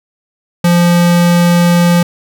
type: tone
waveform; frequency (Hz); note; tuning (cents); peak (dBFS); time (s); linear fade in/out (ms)
square; 173.6; F3; -10; -7; 0.64-2.03; 5
effects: none

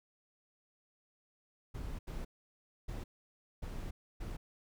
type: noise bursts at uneven times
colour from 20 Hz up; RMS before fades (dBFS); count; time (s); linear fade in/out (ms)
brown; -41; 5; 1.74-1.99 / 2.07-2.25 / 2.88-3.04 / 3.62-3.91 / 4.2-4.37; 10
effects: none

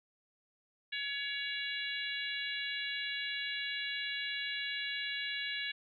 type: harmonic tone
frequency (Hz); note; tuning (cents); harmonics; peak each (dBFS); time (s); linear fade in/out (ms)
563; C#5; +27; 3 / 4 / 5 / 6 / 7; -40 / -41 / -42 / -43 / -43; 0.92-5.72; 10
effects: none

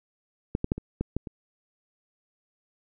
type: clicks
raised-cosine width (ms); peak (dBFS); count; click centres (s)
3; -12 / -13 / -10 / -21 / -14 / -14 / -23; 7; 0.551 / 0.644 / 0.719 / 0.78 / 1.01 / 1.166 / 1.272
effects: none

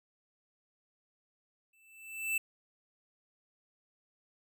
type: tone with exponential growth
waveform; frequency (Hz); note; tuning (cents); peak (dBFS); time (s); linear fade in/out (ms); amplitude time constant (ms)
square; 2650; E7; +9; -28; 1.73-2.38; 5; 140
effects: none

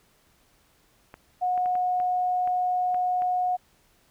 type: clicks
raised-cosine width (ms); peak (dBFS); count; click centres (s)
0.5; -27; 8; 1.141 / 1.577 / 1.659 / 1.754 / 2.001 / 2.475 / 2.945 / 3.221
type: tone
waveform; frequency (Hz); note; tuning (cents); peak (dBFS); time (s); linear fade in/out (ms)
sine; 727; F#5; -31; -22; 1.41-3.57; 20
effects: pink hiss -63 dBFS RMS until 4.1 s

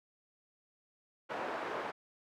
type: band-pass noise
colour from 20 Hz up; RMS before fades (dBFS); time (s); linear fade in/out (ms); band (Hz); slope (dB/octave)
pink; -39; 1.29-1.92; 20; 480 to 1400; 12
effects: none

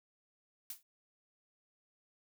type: noise with exponential decay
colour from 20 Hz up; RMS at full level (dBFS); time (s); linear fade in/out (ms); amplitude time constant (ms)
blue; -39; 0.7-0.83; 2; 28
effects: none

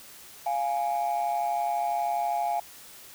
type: tone pair together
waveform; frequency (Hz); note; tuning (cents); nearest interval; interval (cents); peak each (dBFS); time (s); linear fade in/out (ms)
sine; 698.4 / 830.6; F5 / G#5; 0 / 0; minor third; 300; -26; 0.46-2.6; 5
effects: tanh soft clip ceiling -21 dBFS + white hiss -48 dBFS RMS until 3.14 s

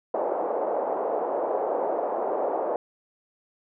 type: band-pass noise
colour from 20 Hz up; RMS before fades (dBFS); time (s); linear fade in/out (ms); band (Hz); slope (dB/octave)
pink; -27; 0.14-2.76; 2; 450 to 770; 24
effects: none

